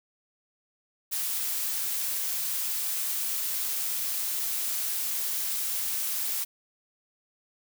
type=noise; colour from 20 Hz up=blue; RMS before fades=-30 dBFS; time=1.11-6.45 s; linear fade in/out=20 ms; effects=none